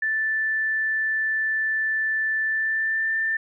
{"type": "tone with pitch glide", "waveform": "sine", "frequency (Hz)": [1760, 1783.5], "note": ["A6", "A6"], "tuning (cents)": [0, 23], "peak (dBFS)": -21, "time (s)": [0.02, 3.37], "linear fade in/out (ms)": 5, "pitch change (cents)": 23, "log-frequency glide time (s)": [2.43, 3.16], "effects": []}